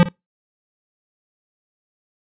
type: tone with echo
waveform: square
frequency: 175.6 Hz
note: F3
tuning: 10 cents sharp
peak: -9 dBFS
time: 0-0.03 s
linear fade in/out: 0 ms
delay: 56 ms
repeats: 1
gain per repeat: -15 dB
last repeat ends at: 0.086 s
effects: noise-tail reverb RT60 0.2 s tail -24 dB re dry + resampled to 8000 Hz